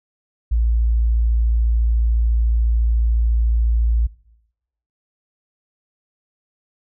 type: tone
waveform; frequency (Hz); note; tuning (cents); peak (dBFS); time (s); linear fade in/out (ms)
sine; 57; A#1; -38; -14; 0.51-4.07; 10
effects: noise-tail reverb RT60 0.9 s tail -22 dB re dry